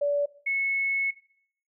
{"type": "tone pair in turn", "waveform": "sine", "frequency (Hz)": [576, 2196], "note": ["D5", "C#7"], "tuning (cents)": [-34, -17], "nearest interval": "octave + major seventh", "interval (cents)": 2317, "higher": "second", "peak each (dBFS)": [-22, -24], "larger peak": "first", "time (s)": [[0.01, 0.26], [0.46, 1.11]], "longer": "second", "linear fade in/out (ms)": 10, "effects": ["noise-tail reverb RT60 0.6 s tail -18 dB re dry"]}